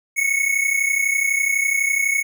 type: tone pair together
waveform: square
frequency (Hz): 2186 / 2218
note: C#7 / C#7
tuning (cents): -25 / 0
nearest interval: unison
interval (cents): 25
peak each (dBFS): -22 / -20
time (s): 0.16-2.23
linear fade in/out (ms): 20
effects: none